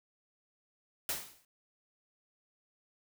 white noise with exponential decay, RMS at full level -32 dBFS, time 1.09-1.45 s, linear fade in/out 2 ms, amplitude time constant 77 ms, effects none

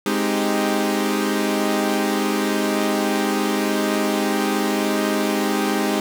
sawtooth chord, Ab major seventh, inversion none, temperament equal, 207.7 / 261.6 / 311.1 / 392 Hz, Ab3 / C4 / Eb4 / G4, 0 / 0 / 0 / 0 cents, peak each -19 / -22 / -20 / -21 dBFS, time 0.06-6 s, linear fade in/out 2 ms, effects none

